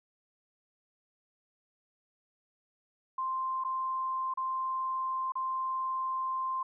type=tone with dropouts; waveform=sine; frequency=1046.5 Hz; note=C6; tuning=in tune; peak=-30 dBFS; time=3.18-6.63 s; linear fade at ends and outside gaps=5 ms; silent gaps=3.639-3.647 / 4.339-4.373 / 5.321-5.354 s; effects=none